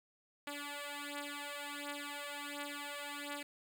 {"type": "beating tone pair", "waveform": "5% pulse", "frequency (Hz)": [287.8, 289.2], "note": ["D4", "D4"], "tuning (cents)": [-35, -27], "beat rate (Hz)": 1.4, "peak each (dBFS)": [-34, -33], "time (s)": [0.47, 3.43], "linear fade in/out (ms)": 5, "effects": []}